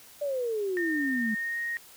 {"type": "exponential sweep", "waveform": "sine", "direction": "down", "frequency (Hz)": [595, 211.6], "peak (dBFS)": -27, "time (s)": [0.21, 1.35], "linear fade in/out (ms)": 10}
{"type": "tone with pitch glide", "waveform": "sine", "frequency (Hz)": [1824, 1867.7], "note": ["A#6", "A#6"], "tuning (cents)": [-38, 3], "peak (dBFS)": -29, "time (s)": [0.77, 1.77], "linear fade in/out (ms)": 0, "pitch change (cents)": 41, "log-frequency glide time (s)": [1.19, 1.61]}
{"effects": ["white hiss -52 dBFS RMS until 1.96 s"]}